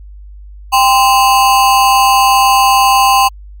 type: ring-modulated tone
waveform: square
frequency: 914 Hz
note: A#5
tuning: 34 cents flat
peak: -4 dBFS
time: 0.72-3.29 s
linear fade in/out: 20 ms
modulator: 123 Hz
effects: added 50 Hz sine -30 dBFS peak until 3.6 s + Opus 48 kbps